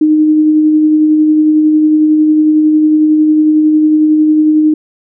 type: tone with tremolo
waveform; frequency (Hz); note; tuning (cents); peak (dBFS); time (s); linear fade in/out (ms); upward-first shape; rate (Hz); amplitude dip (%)
sine; 307.7; D#4; -19; -4; 0.01-4.74; 5; sine; 11; 25
effects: none